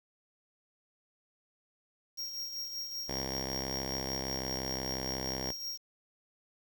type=tone with tremolo; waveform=square; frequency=5588 Hz; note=F8; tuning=in tune; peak=-35 dBFS; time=2.17-5.78 s; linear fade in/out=20 ms; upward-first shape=triangle; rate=5.2 Hz; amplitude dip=55%
type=tone with pitch glide; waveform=5% pulse; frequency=66.5 to 65.51 Hz; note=C2 to C2; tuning=+29 to +3 cents; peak=-25 dBFS; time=3.08-5.52 s; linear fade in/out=10 ms; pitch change=-26 cents; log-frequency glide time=4.28-4.41 s
effects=9-bit